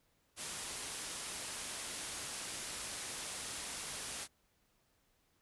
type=low-pass noise; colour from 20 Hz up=white; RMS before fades=-44 dBFS; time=0.36-4.28 s; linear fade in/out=50 ms; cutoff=11000 Hz; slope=96 dB/octave; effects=pink hiss -75 dBFS RMS until 5.41 s